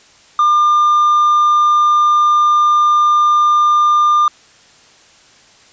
sine tone with hard clipping, 1200 Hz, D6, 37 cents sharp, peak -9 dBFS, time 0.39-4.28 s, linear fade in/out 2 ms, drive 2 dB, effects white hiss -46 dBFS RMS until 5.72 s + resampled to 16000 Hz

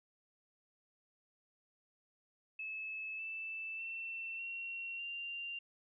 sine tone with pitch steps, 2600 / 2644 / 2689 / 2734 / 2780 Hz, E7 / E7 / E7 / F7 / F7, -24 / +5 / +34 / -37 / -9 cents, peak -40 dBFS, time 2.59-5.59 s, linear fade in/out 5 ms, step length 600 ms, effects none

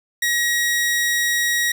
sawtooth tone, 1900 Hz, A#6, 33 cents sharp, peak -14 dBFS, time 0.22-1.72 s, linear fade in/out 5 ms, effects none

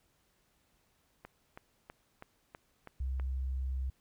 click train, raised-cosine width 0.5 ms, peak -31 dBFS, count 7, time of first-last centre 1.25-3.198 s, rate 3.08 Hz
sine tone, 65.41 Hz, C2, in tune, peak -32 dBFS, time 3-3.9 s, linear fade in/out 5 ms
effects pink hiss -73 dBFS RMS until 4 s

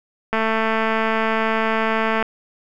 click train, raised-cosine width 0.5 ms, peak -6 dBFS, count 422, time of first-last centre 0.33-2.226 s, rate 222 Hz, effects none

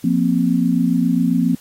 sine chord, F suspended fourth, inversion none, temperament equal with one note detuned, 174.61 / 234.3 / 261.6 Hz, F3 / Bb3 / C4, 0 / +9 / 0 cents, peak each -18 dBFS, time 0.04-1.55 s, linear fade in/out 5 ms, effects white hiss -47 dBFS RMS until 1.6 s + AAC 48 kbps

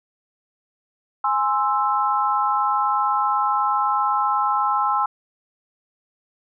sine chord, Ab augmented, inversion none, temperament equal, 830.6 / 1046.5 / 1318.5 Hz, Ab5 / C6 / E6, 0 / 0 / 0 cents, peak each -22 dBFS, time 1.24-5.06 s, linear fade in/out 5 ms, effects none

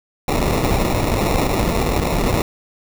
pink noise with sample-and-hold, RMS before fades -18 dBFS, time 0.28-2.42 s, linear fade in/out 2 ms, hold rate 1575 Hz, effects none

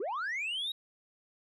sine linear sweep, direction up, 338.1 to 3851 Hz, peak -30 dBFS, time 0-0.72 s, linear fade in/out 5 ms, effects tanh soft clip ceiling -31 dBFS

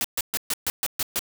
white noise bursts, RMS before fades -25 dBFS, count 8, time 0.01-1.192 s, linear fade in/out 0 ms, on 34 ms, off 130 ms, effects none

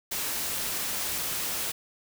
white noise, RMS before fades -31 dBFS, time 0.11-1.72 s, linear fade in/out 10 ms, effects none

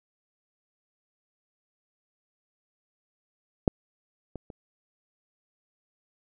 clicks, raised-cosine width 2 ms, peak -6 / -23 / -28 dBFS, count 3, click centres 3.678 / 4.357 / 4.502 s, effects none

